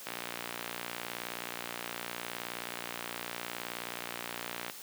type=click train; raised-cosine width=0.3 ms; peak=-20 dBFS; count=275; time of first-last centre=0.07-4.698 s; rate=59.2 Hz; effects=white hiss -47 dBFS RMS until 4.82 s + high-pass 150 Hz 12 dB/octave